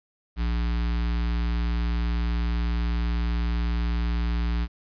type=tone with notch filter; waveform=square; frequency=58 Hz; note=A#1; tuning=8 cents flat; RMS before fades=-25 dBFS; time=0.36-4.68 s; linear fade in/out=50 ms; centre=550 Hz; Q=0.82; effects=resampled to 11025 Hz + 10-bit